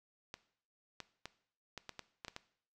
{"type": "clicks", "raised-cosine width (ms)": 0.2, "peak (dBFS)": -26, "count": 9, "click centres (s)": [0.341, 1.003, 1.256, 1.777, 1.893, 1.993, 2.248, 2.282, 2.364], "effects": ["noise-tail reverb RT60 0.6 s tail -17 dB re dry"]}